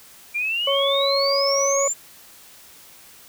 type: exponential sweep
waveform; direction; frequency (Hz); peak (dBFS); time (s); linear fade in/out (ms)
sine; up; 2357 to 7380; -21; 0.34-1.94; 20
type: harmonic tone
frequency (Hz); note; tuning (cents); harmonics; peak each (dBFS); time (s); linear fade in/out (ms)
554; C#5; -1; 1 / 2 / 4; -20 / -26 / -32; 0.67-1.88; 5
type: clicks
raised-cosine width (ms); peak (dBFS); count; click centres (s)
0.2; -28 / -29; 2; 0.945 / 0.958
effects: white hiss -47 dBFS RMS until 3.28 s

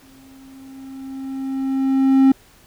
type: tone with exponential growth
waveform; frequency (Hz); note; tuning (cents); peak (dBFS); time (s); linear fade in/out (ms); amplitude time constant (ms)
triangle; 267.5; C4; +38; -6; 0.02-2.32; 5; 500
effects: pink hiss -51 dBFS RMS until 2.66 s

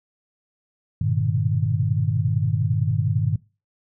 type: tone cluster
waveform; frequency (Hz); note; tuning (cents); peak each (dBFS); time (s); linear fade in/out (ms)
sine; 100.3 / 117.9 / 129 / 153.2; G2 / A#2 / C3 / D#3; +40 / +20 / -24 / -27; -23 / -24 / -28 / -24; 1.01-3.36; 5
effects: noise-tail reverb RT60 0.3 s tail -21 dB re dry

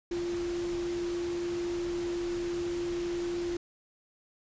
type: tone in noise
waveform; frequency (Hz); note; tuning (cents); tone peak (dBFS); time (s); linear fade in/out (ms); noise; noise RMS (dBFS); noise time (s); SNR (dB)
sine; 347.1; F4; -11; -30; 0.11-3.57; 5; pink; -43; 0.11-3.57; +10
effects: resampled to 16000 Hz

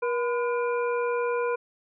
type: harmonic tone with a mistuned harmonic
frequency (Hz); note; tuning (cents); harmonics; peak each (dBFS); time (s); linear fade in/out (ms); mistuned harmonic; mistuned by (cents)
479.4; A#4; +48; 1 / 2 / 3 / 5; -25 / -31 / -35 / -39; 0.02-1.56; 10; 2; +88
effects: none

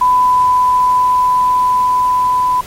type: tone with level ramp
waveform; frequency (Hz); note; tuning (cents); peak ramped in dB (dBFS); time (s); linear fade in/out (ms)
sine; 1000; B5; +21; -7 to -10; 0.01-2.61; 5
effects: pink hiss -33 dBFS RMS until 2.66 s + MP3 64 kbps

